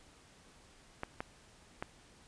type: clicks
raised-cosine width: 0.5 ms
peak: -22 dBFS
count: 3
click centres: 1.034 / 1.205 / 1.825 s
effects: pink hiss -61 dBFS RMS until 2.27 s + resampled to 22050 Hz